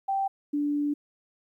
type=tone pair in turn; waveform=sine; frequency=781 / 291.5 Hz; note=G5 / D4; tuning=-7 / -13 cents; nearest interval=octave + perfect fourth; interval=1706 cents; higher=first; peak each=-24 dBFS; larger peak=neither; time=0.08-0.28 / 0.53-0.94 s; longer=second; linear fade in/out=10 ms; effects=11-bit